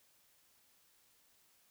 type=silence; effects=white hiss -70 dBFS RMS until 1.7 s